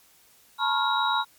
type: tone cluster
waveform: sine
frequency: 870 / 957 / 1087 / 1399 / 3834 Hz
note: A5 / A#5 / C#6 / F6 / A#7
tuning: -20 / +45 / -34 / +3 / +48 cents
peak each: -28 dBFS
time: 0.58-1.25 s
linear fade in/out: 50 ms
effects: white hiss -58 dBFS RMS until 1.38 s + MP3 96 kbps